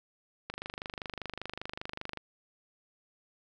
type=click train; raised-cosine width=0.3 ms; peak=-21 dBFS; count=43; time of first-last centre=0.5-2.173 s; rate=25.1 Hz; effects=none